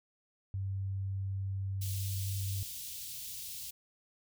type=tone; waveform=sine; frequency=96.9 Hz; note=G2; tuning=20 cents flat; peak=-33 dBFS; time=0.54-2.63 s; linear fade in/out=0 ms
type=band-stop noise; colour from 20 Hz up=white; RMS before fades=-43 dBFS; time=1.81-3.71 s; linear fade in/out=10 ms; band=150 to 3000 Hz; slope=24 dB/octave
effects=none